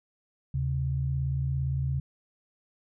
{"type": "tone pair together", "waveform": "sine", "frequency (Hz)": [76.66, 134.2], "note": ["D#2", "C3"], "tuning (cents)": [-25, 44], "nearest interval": "minor seventh", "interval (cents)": 969, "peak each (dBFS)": [-31, -27], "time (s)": [0.54, 2], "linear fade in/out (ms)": 5, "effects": []}